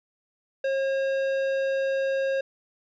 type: tone with tanh clipping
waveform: sine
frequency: 540 Hz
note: C#5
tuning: 45 cents flat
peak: -25 dBFS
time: 0.64-2.41 s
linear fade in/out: 5 ms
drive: 13 dB
effects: none